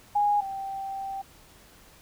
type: tone pair in turn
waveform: sine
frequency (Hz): 824 / 780.5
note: G#5 / G5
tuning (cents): -14 / -8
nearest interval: minor second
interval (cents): 94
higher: first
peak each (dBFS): -20 / -31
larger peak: first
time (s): 0.15-0.41 / 0.41-1.22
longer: second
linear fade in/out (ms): 10
effects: pink hiss -54 dBFS RMS until 2.01 s